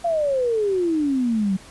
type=exponential sweep; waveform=sine; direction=down; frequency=698.5 to 185 Hz; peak=-18 dBFS; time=0.04-1.57 s; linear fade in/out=10 ms; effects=pink hiss -45 dBFS RMS until 1.7 s + resampled to 24000 Hz